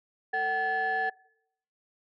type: tone cluster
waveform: sine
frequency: 447.9 / 757 / 1723 Hz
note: A4 / F#5 / A6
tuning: +31 / +39 / -37 cents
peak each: -35 / -28 / -27 dBFS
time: 0.33-1.1 s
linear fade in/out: 10 ms
effects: noise-tail reverb RT60 0.7 s tail -23 dB re dry + tanh soft clip ceiling -21 dBFS